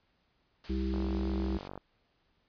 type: noise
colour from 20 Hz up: white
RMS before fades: -48 dBFS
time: 0.64-1.68 s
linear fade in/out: 2 ms
type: harmonic tone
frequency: 65.41 Hz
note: C2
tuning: in tune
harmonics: 1 / 3 / 5 / 6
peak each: -32 / -35 / -36 / -42 dBFS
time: 0.69-1.58 s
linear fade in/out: 10 ms
type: click train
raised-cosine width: 1 ms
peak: -28 dBFS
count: 41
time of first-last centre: 0.94-1.777 s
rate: 47.8 Hz
effects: pink hiss -73 dBFS RMS until 2.48 s + resampled to 11025 Hz